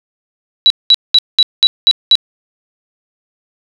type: tone bursts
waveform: sine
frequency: 3920 Hz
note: B7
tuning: 14 cents flat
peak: -3 dBFS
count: 7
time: 0.66-2.154 s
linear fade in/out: 0 ms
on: 42 ms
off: 200 ms
effects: none